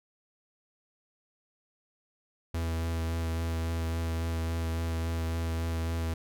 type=tone with vibrato; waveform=45% pulse; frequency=82.41 Hz; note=E2; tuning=in tune; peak=-29 dBFS; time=2.54-6.14 s; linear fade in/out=5 ms; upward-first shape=sine; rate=3.6 Hz; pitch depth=14 cents each way; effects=none